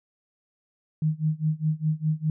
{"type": "tone with tremolo", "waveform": "sine", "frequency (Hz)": 155.56, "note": "D#3", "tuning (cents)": 0, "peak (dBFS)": -19, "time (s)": [1.02, 2.3], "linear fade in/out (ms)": 2, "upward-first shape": "sine", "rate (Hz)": 4.9, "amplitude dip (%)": 95, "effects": []}